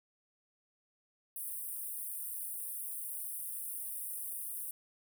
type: high-pass noise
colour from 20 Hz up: pink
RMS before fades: -41 dBFS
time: 1.36-4.71 s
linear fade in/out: 2 ms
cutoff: 8900 Hz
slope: 96 dB/octave
effects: none